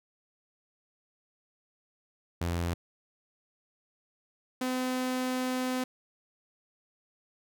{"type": "tone pair in turn", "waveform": "sawtooth", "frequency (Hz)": [85.7, 255], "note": ["F2", "C4"], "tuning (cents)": [-32, -44], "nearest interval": "octave + perfect fifth", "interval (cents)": 1888, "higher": "second", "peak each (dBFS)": -25, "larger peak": "neither", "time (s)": [[2.41, 2.74], [4.61, 5.84]], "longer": "second", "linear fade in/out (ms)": 5, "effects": []}